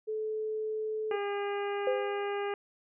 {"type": "tone", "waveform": "sine", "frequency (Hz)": 433.6, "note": "A4", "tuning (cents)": -25, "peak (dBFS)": -31, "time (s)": [0.07, 1.17], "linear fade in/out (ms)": 20}
{"type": "harmonic tone", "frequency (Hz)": 404.8, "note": "G#4", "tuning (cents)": -44, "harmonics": [1, 2, 3, 4, 5, 6, 7], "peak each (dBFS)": [-32, -38, -42, -44, -46, -48, -49], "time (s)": [1.11, 2.54], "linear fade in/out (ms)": 2}
{"type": "tone with exponential decay", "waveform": "sine", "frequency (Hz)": 511, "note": "C5", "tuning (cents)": -41, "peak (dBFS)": -24, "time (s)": [1.87, 2.38], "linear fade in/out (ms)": 2, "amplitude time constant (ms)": 110}
{"effects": []}